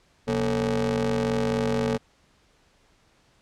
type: ring-modulated tone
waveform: 30% pulse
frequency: 103.2 Hz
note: G#2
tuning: 10 cents flat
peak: -17 dBFS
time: 0.27-1.98 s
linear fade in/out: 20 ms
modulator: 339 Hz
effects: pink hiss -62 dBFS RMS until 3.41 s + low-pass 7000 Hz 12 dB/octave